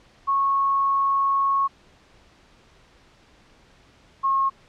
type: tone pair in turn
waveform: sine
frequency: 1100 / 1084.2 Hz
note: C#6 / C#6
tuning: -14 / -39 cents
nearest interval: unison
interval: 25 cents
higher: first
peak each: -18 dBFS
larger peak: neither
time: 0.27-1.68 / 4.23-4.5 s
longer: first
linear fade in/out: 20 ms
effects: pink hiss -55 dBFS RMS until 4.68 s + low-pass 5000 Hz 12 dB/octave